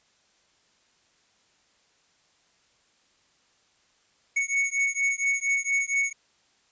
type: beating tone pair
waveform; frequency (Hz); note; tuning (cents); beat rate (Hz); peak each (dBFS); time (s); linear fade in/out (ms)
square; 2217 / 2221.3; C#7 / C#7; 0 / +3; 4.3; -27; 4.36-6.13; 10
effects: white hiss -65 dBFS RMS until 6.71 s + resampled to 16000 Hz